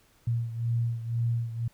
sine beating tone pair, 116.5 / 118.5 Hz, A#2 / A#2, -1 / +29 cents, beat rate 2 Hz, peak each -27 / -32 dBFS, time 0.27-1.68 s, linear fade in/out 5 ms, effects pink hiss -63 dBFS RMS until 1.73 s

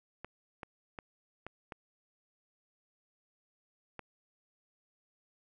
clicks, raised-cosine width 0.5 ms, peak -27 dBFS, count 6, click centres 0.246 / 0.632 / 0.988 / 1.466 / 1.722 / 3.993 s, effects none

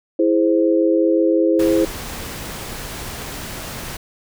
sine chord, E augmented, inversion none, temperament equal, 329.6 / 415.3 / 523.3 Hz, E4 / G#4 / B#4, 0 / 0 / 0 cents, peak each -15 / -20 / -18 dBFS, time 0.19-1.85 s, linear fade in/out 5 ms
pink noise, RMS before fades -30 dBFS, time 1.59-3.97 s, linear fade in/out 5 ms
effects none

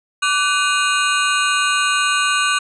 25% pulse ring-modulated tone, 1331 Hz, E6, 16 cents sharp, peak -8 dBFS, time 0.22-2.59 s, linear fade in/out 10 ms, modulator 168 Hz, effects resampled to 22050 Hz

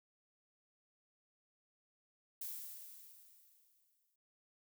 violet noise with exponential decay, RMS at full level -43 dBFS, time 2.41-4.16 s, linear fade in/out 5 ms, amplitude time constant 380 ms, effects noise-tail reverb RT60 0.3 s tail -24 dB re dry

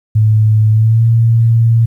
sine tone with pitch glide, 108.4 to 114.85 Hz, A2 to A#2, -25 to -25 cents, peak -6 dBFS, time 0.15-1.86 s, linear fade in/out 10 ms, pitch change +100 cents, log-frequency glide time 0.71-1.05 s, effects 8-bit

